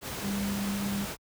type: tone in noise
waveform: sine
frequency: 200 Hz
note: G3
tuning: 35 cents sharp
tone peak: -29 dBFS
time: 0.21-1.07 s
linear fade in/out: 50 ms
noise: pink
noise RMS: -36 dBFS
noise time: 0.01-1.17 s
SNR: +4 dB
effects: high-pass 60 Hz 12 dB/octave